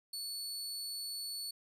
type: tone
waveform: sawtooth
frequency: 4435 Hz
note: C#8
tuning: in tune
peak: -36 dBFS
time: 0.13-1.51 s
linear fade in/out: 5 ms
effects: resampled to 32000 Hz